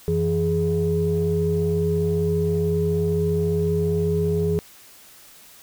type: tone cluster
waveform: sine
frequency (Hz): 90 / 164.7 / 417.2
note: F#2 / E3 / G#4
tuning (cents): -47 / -1 / +8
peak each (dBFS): -25 / -22 / -21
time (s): 0.08-4.59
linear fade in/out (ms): 0
effects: tanh soft clip ceiling -11 dBFS + white hiss -48 dBFS RMS until 5.62 s